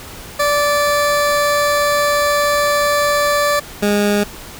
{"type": "tone pair in turn", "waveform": "20% pulse", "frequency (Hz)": [583, 205.5], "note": ["D5", "G#3"], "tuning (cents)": [-13, -18], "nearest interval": "octave + tritone", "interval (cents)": 1805, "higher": "first", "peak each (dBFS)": -8, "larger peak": "neither", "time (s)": [[0.39, 3.6], [3.82, 4.24]], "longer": "first", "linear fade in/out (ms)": 10, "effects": ["pink hiss -34 dBFS RMS until 4.59 s"]}